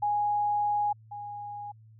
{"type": "tone pair in turn", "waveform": "sine", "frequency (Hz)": [828, 823.2], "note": ["G#5", "G#5"], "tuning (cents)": [-5, -16], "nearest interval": "unison", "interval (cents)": 11, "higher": "first", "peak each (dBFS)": [-24, -36], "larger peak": "first", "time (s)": [[0.02, 0.93], [1.11, 1.72]], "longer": "first", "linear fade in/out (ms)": 10, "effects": ["added 110 Hz sine -51 dBFS peak until 1.99 s"]}